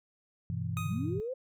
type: chord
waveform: sine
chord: E minor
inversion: first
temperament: equal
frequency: 98 / 123.47 / 164.81 Hz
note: G2 / B2 / E3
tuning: 0 / 0 / 0 cents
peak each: -36 dBFS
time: 0.5-1.2 s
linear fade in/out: 0 ms
type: tone with exponential decay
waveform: 25% pulse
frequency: 1248 Hz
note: D#6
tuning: 5 cents sharp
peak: -31 dBFS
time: 0.77-1.28 s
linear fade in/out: 0 ms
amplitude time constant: 110 ms
type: linear sweep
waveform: sine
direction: up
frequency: 94.9 to 535 Hz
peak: -33 dBFS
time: 0.8-1.34 s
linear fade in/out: 10 ms
effects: none